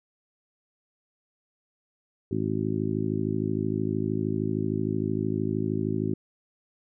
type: harmonic tone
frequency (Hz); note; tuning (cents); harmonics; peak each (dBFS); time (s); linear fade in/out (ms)
53.1; G#1; +39; 2 / 3 / 4 / 5 / 6 / 7; -32 / -32 / -32 / -32 / -32 / -32; 2.31-6.14; 5
effects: none